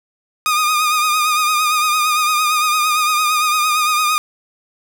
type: tone with vibrato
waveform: sawtooth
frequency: 1230 Hz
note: D#6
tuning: 20 cents flat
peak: -10 dBFS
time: 0.46-4.18 s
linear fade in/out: 0 ms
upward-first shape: triangle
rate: 8.8 Hz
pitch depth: 52 cents each way
effects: none